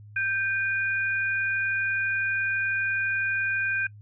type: tone pair together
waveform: sine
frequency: 1567 / 2447 Hz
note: G6 / D#7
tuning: -1 / -29 cents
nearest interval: minor sixth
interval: 772 cents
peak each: -25 / -28 dBFS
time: 0.16-3.87 s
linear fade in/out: 5 ms
effects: noise-tail reverb RT60 0.1 s tail -23 dB re dry + added 104 Hz sine -44 dBFS peak until 4.01 s